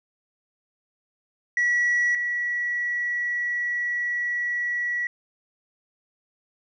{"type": "tone pair in turn", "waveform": "sine", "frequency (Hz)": [1936, 1936], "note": ["B6", "B6"], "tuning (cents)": [-35, -35], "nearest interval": "unison", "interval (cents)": 0, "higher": "neither", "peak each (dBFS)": [-17, -23], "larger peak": "first", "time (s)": [[1.57, 2.15], [2.15, 5.07]], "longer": "second", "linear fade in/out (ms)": 2, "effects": ["tanh soft clip ceiling -17 dBFS"]}